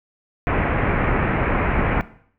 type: low-pass noise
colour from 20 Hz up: pink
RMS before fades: -20 dBFS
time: 0.47-2.01 s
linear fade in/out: 0 ms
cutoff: 2400 Hz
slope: 48 dB/octave
effects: noise-tail reverb RT60 0.6 s tail -17 dB re dry